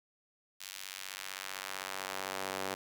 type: tone with high-pass filter sweep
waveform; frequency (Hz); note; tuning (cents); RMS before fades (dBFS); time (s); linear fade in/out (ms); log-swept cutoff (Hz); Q
sawtooth; 95.6; G2; -43; -41; 0.6-2.75; 10; 3300 to 450; 0.73
effects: none